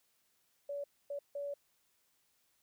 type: tone bursts at uneven times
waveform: sine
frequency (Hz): 570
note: C#5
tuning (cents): +48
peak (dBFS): -37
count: 3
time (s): 0.69-0.84 / 1.1-1.19 / 1.35-1.54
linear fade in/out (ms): 5
effects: white hiss -75 dBFS RMS until 2.62 s